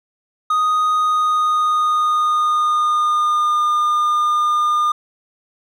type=tone with pitch glide; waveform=triangle; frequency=1244.5 to 1211.2 Hz; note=D#6 to D#6; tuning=0 to -47 cents; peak=-12 dBFS; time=0.5-4.92 s; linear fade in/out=5 ms; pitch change=-47 cents; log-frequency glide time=0.92-3.64 s; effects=none